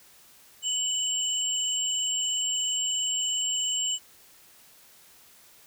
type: tone pair together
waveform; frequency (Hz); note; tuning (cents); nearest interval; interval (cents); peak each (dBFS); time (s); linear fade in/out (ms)
sine; 2976 / 7499; F#7 / A#8; +9 / +9; octave + major third; 1600; -28; 0.62-3.99; 50
effects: white hiss -55 dBFS RMS until 5.66 s